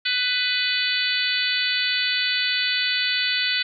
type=harmonic tone; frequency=497.6 Hz; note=B4; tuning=13 cents sharp; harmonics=3 / 4 / 5 / 6 / 7 / 8 / 9; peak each=-28 / -28 / -28 / -28 / -28 / -28 / -28 dBFS; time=0.05-3.63 s; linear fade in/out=10 ms; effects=none